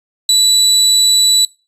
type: tone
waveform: 30% pulse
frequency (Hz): 3951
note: B7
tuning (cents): 0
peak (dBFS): -5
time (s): 0.29-1.45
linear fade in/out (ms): 2
effects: noise-tail reverb RT60 0.3 s tail -23 dB re dry + resampled to 32000 Hz